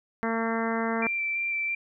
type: harmonic tone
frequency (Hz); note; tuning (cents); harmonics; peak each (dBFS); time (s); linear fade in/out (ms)
227; A#3; -46; 1 / 2 / 3 / 4 / 5 / 6 / 7 / 8 / 9; -29 / -32 / -34 / -35 / -36 / -37 / -37 / -38 / -39; 0.23-1.07; 0
type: tone with vibrato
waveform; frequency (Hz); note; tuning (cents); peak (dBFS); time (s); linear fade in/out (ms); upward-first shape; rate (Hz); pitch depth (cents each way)
sine; 2349; D7; 0; -26; 1.02-1.75; 5; square; 3; 10
effects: none